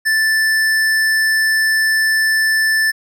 triangle tone with hard clipping, 1760 Hz, A6, in tune, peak -14 dBFS, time 0.05-2.92 s, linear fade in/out 20 ms, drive 18 dB, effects none

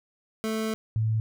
25% pulse / sine tone pair in turn, 220 / 110.41 Hz, A3 / A2, 0 / +6 cents, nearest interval octave, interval 1194 cents, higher first, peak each -23 / -22 dBFS, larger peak second, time 0.44-0.74 / 0.96-1.2 s, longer first, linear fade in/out 0 ms, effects none

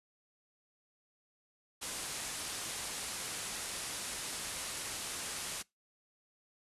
white low-pass noise, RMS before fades -41 dBFS, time 1.81-5.63 s, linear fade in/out 20 ms, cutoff 11000 Hz, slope 48 dB/octave, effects noise-tail reverb RT60 0.2 s tail -24 dB re dry + resampled to 32000 Hz

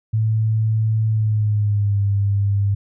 sine tone with pitch glide, 110 to 100.29 Hz, A2 to G2, 0 to +40 cents, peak -15 dBFS, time 0.13-2.75 s, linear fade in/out 10 ms, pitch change -160 cents, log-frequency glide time 1.08-2.02 s, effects none

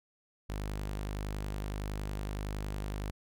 sawtooth tone, 50.8 Hz, G#1, 38 cents flat, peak -31 dBFS, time 0.49-3.11 s, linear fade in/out 10 ms, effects none

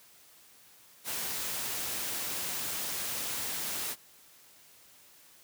white noise, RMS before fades -35 dBFS, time 1.04-3.96 s, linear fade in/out 50 ms, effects white hiss -58 dBFS RMS until 5.43 s + high-pass 60 Hz 12 dB/octave

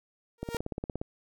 sawtooth tone with exponential growth, 466.1 Hz, A#4, in tune, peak -25 dBFS, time 0.38-0.57 s, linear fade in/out 2 ms, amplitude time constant 41 ms
click train, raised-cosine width 2 ms, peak -20 dBFS, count 11, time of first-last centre 0.43-1.015 s, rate 17.1 Hz
effects none

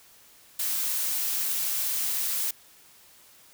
blue noise, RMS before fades -28 dBFS, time 0.59-2.51 s, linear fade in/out 5 ms, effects white hiss -55 dBFS RMS until 3.53 s

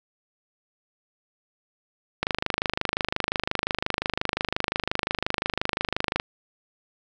click train, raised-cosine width 0.3 ms, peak -7 dBFS, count 103, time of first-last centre 2.23-6.199 s, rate 25.7 Hz, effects none

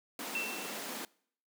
pink high-pass noise, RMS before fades -41 dBFS, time 0.19-1.05 s, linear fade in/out 2 ms, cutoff 200 Hz, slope 48 dB/octave
sine tone with exponential decay, 2688 Hz, E7, 33 cents sharp, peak -31 dBFS, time 0.35-1.04 s, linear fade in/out 2 ms, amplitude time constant 150 ms
effects noise-tail reverb RT60 0.6 s tail -24 dB re dry

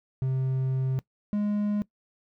triangle tone pair in turn, 131.4 / 207.3 Hz, C3 / G#3, +8 / -3 cents, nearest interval minor sixth, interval 789 cents, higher second, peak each -22 dBFS, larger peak neither, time 0.22-0.99 / 1.33-1.82 s, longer first, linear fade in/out 0 ms, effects noise-tail reverb RT60 0.1 s tail -20 dB re dry

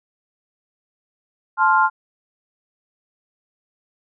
sine chord, F major, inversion first, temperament just, 873.1 / 1047.7 / 1396.9 Hz, A5 / C6 / F6, -14 / +2 / 0 cents, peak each -17 dBFS, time 1.57-1.9 s, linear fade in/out 50 ms, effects none

